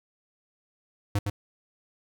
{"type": "tone with echo", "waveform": "square", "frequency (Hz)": 101.7, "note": "G#2", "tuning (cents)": -36, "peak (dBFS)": -23, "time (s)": [1.15, 1.19], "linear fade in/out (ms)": 5, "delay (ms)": 110, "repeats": 1, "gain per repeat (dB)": -4, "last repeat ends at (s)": 1.3, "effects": []}